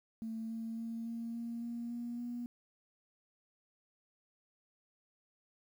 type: tone with pitch steps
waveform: sine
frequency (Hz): 223.8 / 226.1 / 228.5 / 230.9 / 233.3 / 235.7 / 238.2 / 240.7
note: A3 / A3 / A#3 / A#3 / A#3 / A#3 / A#3 / B3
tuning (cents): +30 / +47 / -34 / -16 / +2 / +19 / +38 / -44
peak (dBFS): -37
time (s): 0.22-2.46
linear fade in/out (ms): 0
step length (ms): 280
effects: tanh soft clip ceiling -33 dBFS + 11-bit